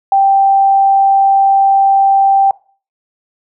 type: tone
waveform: sine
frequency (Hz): 784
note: G5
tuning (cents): 0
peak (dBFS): -6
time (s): 0.12-2.51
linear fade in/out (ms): 2
effects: noise-tail reverb RT60 0.4 s tail -21 dB re dry